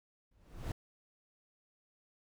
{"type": "noise with exponential growth", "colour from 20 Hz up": "brown", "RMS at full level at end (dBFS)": -34, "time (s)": [0.31, 0.72], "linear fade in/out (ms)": 5, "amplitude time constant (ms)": 89, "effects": []}